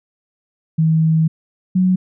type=tone pair in turn; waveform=sine; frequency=160 / 184.64 Hz; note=D#3 / F#3; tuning=+49 / -3 cents; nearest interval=major second; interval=248 cents; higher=second; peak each=-11 dBFS; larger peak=neither; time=0.78-1.28 / 1.75-1.96 s; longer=first; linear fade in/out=10 ms; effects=none